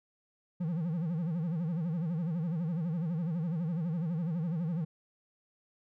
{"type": "tone with vibrato", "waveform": "triangle", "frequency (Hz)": 166.6, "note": "E3", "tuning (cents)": 19, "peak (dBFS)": -28, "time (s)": [0.6, 4.85], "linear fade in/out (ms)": 10, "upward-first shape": "sine", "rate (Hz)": 12, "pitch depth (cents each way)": 150, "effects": []}